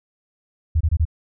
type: tone bursts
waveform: sine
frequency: 79.7 Hz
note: D#2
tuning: 42 cents sharp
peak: -14 dBFS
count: 4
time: 0.75-1.053 s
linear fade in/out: 10 ms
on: 57 ms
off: 25 ms
effects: none